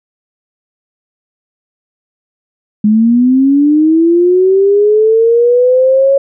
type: linear sweep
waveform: sine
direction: up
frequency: 207.7 to 554.4 Hz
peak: -5 dBFS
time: 2.84-6.18 s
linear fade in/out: 5 ms
effects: none